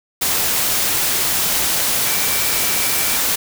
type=tone in noise; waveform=sine; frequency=2319 Hz; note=D7; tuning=22 cents flat; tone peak=-29 dBFS; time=2.04-3.17 s; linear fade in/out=10 ms; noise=white; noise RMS=-18 dBFS; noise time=0.21-3.36 s; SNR=-14 dB; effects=none